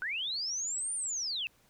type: linear two-way sweep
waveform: sine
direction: up then down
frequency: 1449 to 9240 to 2514 Hz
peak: -32 dBFS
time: 0.02-1.47 s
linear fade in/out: 0 ms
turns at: 0.94 s
effects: pink hiss -66 dBFS RMS until 1.69 s